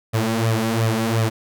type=tone with flanger; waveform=sawtooth; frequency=112.6 Hz; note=A2; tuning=40 cents sharp; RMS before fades=-20 dBFS; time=0.13-1.3 s; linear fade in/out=20 ms; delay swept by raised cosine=1.6 to 5.3 ms; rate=2.8 Hz; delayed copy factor=+0.75; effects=none